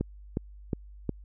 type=click train; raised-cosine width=3 ms; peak=-15 dBFS; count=4; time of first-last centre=0.01-1.093 s; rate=2.77 Hz; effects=added 50 Hz sine -45 dBFS peak until 1.24 s